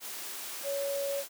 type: tone in noise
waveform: sine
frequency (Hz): 560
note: C#5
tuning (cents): +18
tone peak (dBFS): -30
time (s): 0.63-1.24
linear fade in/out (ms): 50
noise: white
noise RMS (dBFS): -40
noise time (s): 0-1.29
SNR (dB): +7
effects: high-pass 300 Hz 12 dB/octave